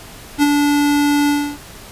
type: tone with ADSR envelope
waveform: square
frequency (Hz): 290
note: D4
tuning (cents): -22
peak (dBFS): -9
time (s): 0.38-1.58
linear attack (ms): 46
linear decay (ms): 28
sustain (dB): -4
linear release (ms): 290
effects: pink hiss -37 dBFS RMS until 1.91 s + resampled to 32000 Hz